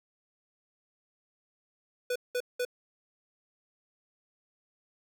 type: tone bursts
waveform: square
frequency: 493.9 Hz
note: B4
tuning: in tune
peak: -29 dBFS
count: 3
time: 2.1-2.651 s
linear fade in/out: 5 ms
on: 57 ms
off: 190 ms
effects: none